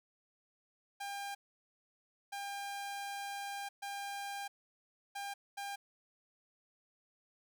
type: tone bursts at uneven times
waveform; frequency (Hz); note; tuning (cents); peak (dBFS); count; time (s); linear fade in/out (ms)
sawtooth; 801; G5; +37; -36; 5; 1-1.35 / 2.32-3.69 / 3.82-4.48 / 5.15-5.34 / 5.57-5.76; 10
effects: none